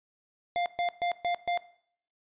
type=tone bursts; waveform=square; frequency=700 Hz; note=F5; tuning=4 cents sharp; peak=-27 dBFS; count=5; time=0.56-1.575 s; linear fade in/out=0 ms; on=99 ms; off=130 ms; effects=noise-tail reverb RT60 0.6 s tail -18 dB re dry + resampled to 8000 Hz